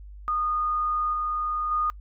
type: tone with level steps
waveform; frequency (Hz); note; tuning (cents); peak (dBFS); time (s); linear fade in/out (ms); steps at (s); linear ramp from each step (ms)
sine; 1228; D#6; -23; -23 / -25 / -22; 0.28-1.9; 0; 1.13 / 1.71; 5
effects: noise-tail reverb RT60 0.1 s tail -25 dB re dry + added 50 Hz sine -40 dBFS peak until 2 s